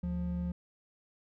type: tone pair together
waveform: triangle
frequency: 74.2 / 176.77 Hz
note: D2 / F3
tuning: +18 / +21 cents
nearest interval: octave + minor third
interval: 1503 cents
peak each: -35 / -31 dBFS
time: 0.03-0.52 s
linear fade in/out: 5 ms
effects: none